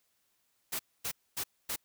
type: noise bursts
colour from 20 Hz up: white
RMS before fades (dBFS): -35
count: 4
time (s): 0.72-1.762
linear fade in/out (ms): 10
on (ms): 73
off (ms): 250
effects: white hiss -75 dBFS RMS until 1.84 s